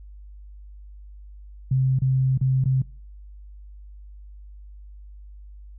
sine tone with dropouts, 131.4 Hz, C3, 8 cents sharp, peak -17 dBFS, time 1.71-2.82 s, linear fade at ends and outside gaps 5 ms, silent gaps 1.989-2.018 / 2.377-2.412 / 2.641-2.656 s, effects noise-tail reverb RT60 0.4 s tail -24 dB re dry + added 50 Hz sine -40 dBFS peak until 5.78 s

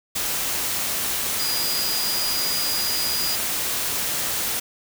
sine tone in noise, 4889 Hz, D#8, 31 cents flat, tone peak -25 dBFS, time 1.39-3.36 s, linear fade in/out 10 ms, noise white, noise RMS -25 dBFS, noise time 0.15-4.6 s, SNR -3 dB, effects none

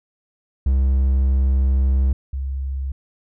triangle / sine tone pair in turn, 66.3 / 67.26 Hz, C2 / C2, +23 / +48 cents, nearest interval unison, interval 25 cents, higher second, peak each -12 / -22 dBFS, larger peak first, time 0.66-2.13 / 2.33-2.92 s, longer first, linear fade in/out 5 ms, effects none

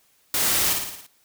white noise with echo, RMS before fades -23 dBFS, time 0.34-0.73 s, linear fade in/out 2 ms, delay 56 ms, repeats 6, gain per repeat -4 dB, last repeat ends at 1.066 s, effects white hiss -62 dBFS RMS until 1.24 s

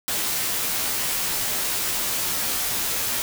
white noise with comb filter, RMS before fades -25 dBFS, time 0.08-3.22 s, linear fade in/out 0 ms, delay 14 ms, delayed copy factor -0.7, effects none

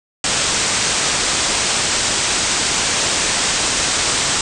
white low-pass noise, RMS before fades -18 dBFS, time 0.24-4.41 s, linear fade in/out 2 ms, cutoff 8700 Hz, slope 96 dB/octave, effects none

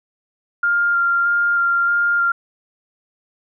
sine tone with vibrato, 1396.9 Hz, F6, in tune, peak -14 dBFS, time 0.63-2.32 s, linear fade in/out 5 ms, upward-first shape square, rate 1.6 Hz, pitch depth 10 cents each way, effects none

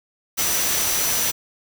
sine tone in noise, 5920 Hz, F#8, in tune, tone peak -26 dBFS, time 0.37-1.32 s, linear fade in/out 20 ms, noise white, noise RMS -22 dBFS, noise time 0.37-1.32 s, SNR -7 dB, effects none

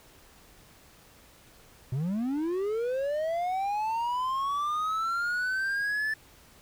triangle linear sweep, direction up, 120 to 1760 Hz, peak -25 dBFS, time 1.92-6.14 s, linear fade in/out 5 ms, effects pink hiss -56 dBFS RMS until 6.61 s

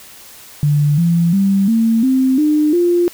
sine tone with pitch steps, 146.83 / 169.64 / 195.99 / 226.4 / 261.6 / 302.3 / 349.2 Hz, D3 / E3 / G3 / A3 / C4 / D#4 / F4, 0 / +50 / 0 / +50 / 0 / -50 / 0 cents, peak -10 dBFS, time 0.63-3.08 s, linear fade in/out 0 ms, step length 350 ms, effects white hiss -39 dBFS RMS until 3.13 s

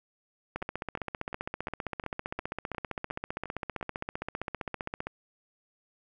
two click trains, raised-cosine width 0.5 ms, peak -18 / -24 dBFS, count 70 / 10, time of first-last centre 0.56-5.07 / 0.62-3.811 s, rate 15.3 / 2.82 Hz, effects none

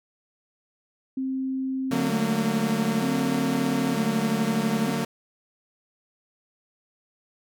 sine tone with vibrato, 239.1 Hz, A#3, 44 cents sharp, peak -25 dBFS, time 1.17-4.91 s, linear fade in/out 5 ms, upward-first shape square, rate 0.54 Hz, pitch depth 170 cents each way
sawtooth chord, D augmented, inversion none, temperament equal with one note detuned, 146.83 / 185 / 228.9 Hz, D3 / F#3 / A#3, 0 / 0 / -31 cents, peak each -27 / -26 / -23 dBFS, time 1.91-5.05 s, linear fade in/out 5 ms
effects none

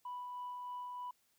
sine tone with tremolo, 987.8 Hz, B5, in tune, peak -39 dBFS, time 0.05-1.11 s, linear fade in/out 5 ms, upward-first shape sine, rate 3.2 Hz, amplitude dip 25%, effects tanh soft clip ceiling -38 dBFS + white hiss -75 dBFS RMS until 1.38 s

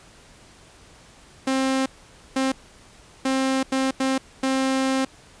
sawtooth tone bursts at uneven times, 265.2 Hz, C4, 23 cents sharp, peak -16 dBFS, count 6, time 1.47-1.86 / 2.36-2.52 / 3.25-3.63 / 3.72-3.91 / 4-4.18 / 4.43-5.05 s, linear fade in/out 5 ms, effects pink hiss -50 dBFS RMS until 5.4 s + resampled to 22050 Hz

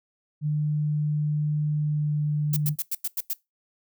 sine tone with pitch glide, 150.1 to 149.24 Hz, D3 to D3, +38 to +28 cents, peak -22 dBFS, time 0.41-2.76 s, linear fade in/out 50 ms, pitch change -10 cents, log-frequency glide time 1.96-2.05 s
violet noise bursts, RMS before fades -27 dBFS, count 7, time 2.53-3.334 s, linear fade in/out 5 ms, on 36 ms, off 92 ms
effects noise-tail reverb RT60 0.2 s tail -22 dB re dry

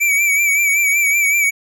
square tone with vibrato, 2300 Hz, D7, 37 cents flat, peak -13 dBFS, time 0-1.51 s, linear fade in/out 20 ms, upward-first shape sine, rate 5.3 Hz, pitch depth 51 cents each way, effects none

